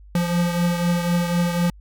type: beating tone pair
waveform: square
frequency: 173 / 177 Hz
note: F3 / F3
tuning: -16 / +23 cents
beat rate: 4 Hz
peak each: -20 / -27 dBFS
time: 0.15-1.7 s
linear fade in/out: 2 ms
effects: added 50 Hz sine -42 dBFS peak until 1.8 s